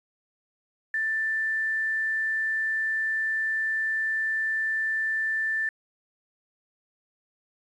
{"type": "tone with quantisation", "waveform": "sine", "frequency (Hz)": 1770, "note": "A6", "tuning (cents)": 10, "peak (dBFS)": -24, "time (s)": [0.94, 5.69], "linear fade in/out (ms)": 2, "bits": 9, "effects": ["resampled to 24000 Hz"]}